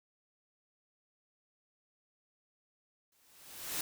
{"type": "noise with exponential growth", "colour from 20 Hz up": "white", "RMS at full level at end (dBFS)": -34, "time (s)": [3.12, 3.81], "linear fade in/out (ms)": 2, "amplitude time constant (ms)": 150, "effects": []}